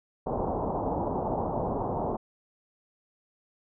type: low-pass noise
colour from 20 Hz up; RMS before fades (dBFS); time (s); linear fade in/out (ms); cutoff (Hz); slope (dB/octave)
white; -30; 0.26-2.17; 10; 940; 48
effects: none